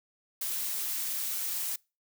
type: noise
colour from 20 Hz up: blue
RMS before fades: -33 dBFS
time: 0.41-1.76 s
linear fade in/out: 5 ms
effects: noise-tail reverb RT60 0.3 s tail -26 dB re dry